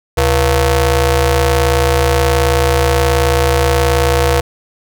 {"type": "ring-modulated tone", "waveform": "sawtooth", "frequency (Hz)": 204.9, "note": "G#3", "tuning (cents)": -23, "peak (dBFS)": -3, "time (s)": [0.17, 4.41], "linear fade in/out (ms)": 10, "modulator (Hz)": 278, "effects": []}